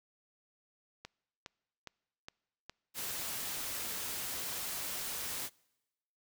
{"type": "click train", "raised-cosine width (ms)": 0.2, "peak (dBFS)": -27, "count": 6, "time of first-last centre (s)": [1.05, 3.108], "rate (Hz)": 2.43}
{"type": "noise", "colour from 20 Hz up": "white", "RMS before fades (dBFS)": -39, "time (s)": [2.94, 5.5], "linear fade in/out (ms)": 50}
{"effects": ["noise-tail reverb RT60 1.0 s tail -26 dB re dry"]}